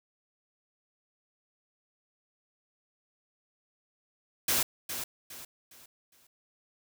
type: noise with echo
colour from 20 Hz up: white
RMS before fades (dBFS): -27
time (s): 4.48-4.63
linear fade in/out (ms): 5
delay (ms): 410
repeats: 4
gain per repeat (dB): -9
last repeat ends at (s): 6.27
effects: none